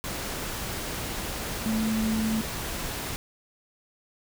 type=tone in noise; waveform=sine; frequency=220 Hz; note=A3; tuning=in tune; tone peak=-24 dBFS; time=1.66-2.41 s; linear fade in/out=0 ms; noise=pink; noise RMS=-33 dBFS; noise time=0.04-3.16 s; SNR=+6 dB; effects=none